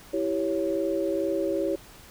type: chord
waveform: sine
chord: C# diminished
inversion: first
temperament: equal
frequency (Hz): 329.6 / 392 / 554.4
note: E4 / G4 / C#5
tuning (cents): 0 / 0 / 0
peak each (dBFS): -28 / -29 / -28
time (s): 0.13-1.76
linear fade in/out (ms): 10
effects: pink hiss -49 dBFS RMS until 2.1 s